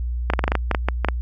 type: clicks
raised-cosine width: 0.5 ms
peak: -4 dBFS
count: 12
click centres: 0.301 / 0.336 / 0.392 / 0.44 / 0.479 / 0.519 / 0.553 / 0.713 / 0.748 / 0.886 / 1.047 / 1.086 s
effects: added 60 Hz sine -22 dBFS peak until 1.21 s